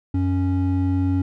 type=tone pair together; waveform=triangle; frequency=92.5 / 277.2 Hz; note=F#2 / C#4; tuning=0 / 0 cents; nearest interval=octave + perfect fifth; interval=1900 cents; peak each=-18 / -19 dBFS; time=0.14-1.22 s; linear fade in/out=5 ms; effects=none